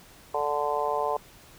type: harmonic tone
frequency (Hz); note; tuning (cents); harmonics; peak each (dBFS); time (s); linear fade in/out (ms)
146.83; D3; 0; 3 / 4 / 5 / 6 / 7; -31 / -31 / -31 / -31 / -31; 0.34-1.17; 5
effects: pink hiss -52 dBFS RMS until 1.58 s